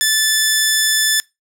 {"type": "tone", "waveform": "10% pulse", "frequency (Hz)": 1749, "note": "A6", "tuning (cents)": -11, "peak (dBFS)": -4, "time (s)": [0.01, 1.2], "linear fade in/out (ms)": 0, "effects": ["noise-tail reverb RT60 0.2 s tail -22 dB re dry"]}